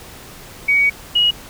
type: tone pair in turn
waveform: sine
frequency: 2253 / 2898 Hz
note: C#7 / F#7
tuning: +28 / -37 cents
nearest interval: major third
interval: 435 cents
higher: second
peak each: -11 dBFS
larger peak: neither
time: 0.68-0.9 / 1.15-1.31 s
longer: first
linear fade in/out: 10 ms
effects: pink hiss -38 dBFS RMS until 1.49 s